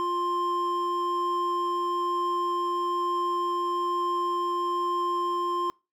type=tone pair together; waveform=triangle; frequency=350.7 / 1051 Hz; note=F4 / C6; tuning=+7 / +7 cents; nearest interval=octave + perfect fifth; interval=1900 cents; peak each=-29 / -24 dBFS; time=0-5.7 s; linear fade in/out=0 ms; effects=noise-tail reverb RT60 0.3 s tail -26 dB re dry